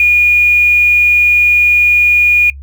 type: tone with quantisation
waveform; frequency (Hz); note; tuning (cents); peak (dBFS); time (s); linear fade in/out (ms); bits
sine; 2440; D#7; -34; -5; 0-2.5; 2; 5
effects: noise-tail reverb RT60 0.1 s tail -22 dB re dry + added 69 Hz sine -27 dBFS peak until 2.62 s